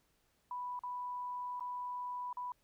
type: tone with dropouts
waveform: sine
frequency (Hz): 987.8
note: B5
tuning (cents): 0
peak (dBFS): -38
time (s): 0.51-2.52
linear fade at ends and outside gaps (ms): 2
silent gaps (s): 0.792-0.835 / 1.597-1.607 / 2.329-2.37
effects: pink hiss -75 dBFS RMS until 2.63 s